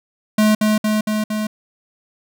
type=tone with echo; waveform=square; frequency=214.1 Hz; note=A3; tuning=47 cents flat; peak=-12 dBFS; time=0.38-0.55 s; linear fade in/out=5 ms; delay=230 ms; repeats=4; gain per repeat=-2 dB; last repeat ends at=1.47 s; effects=none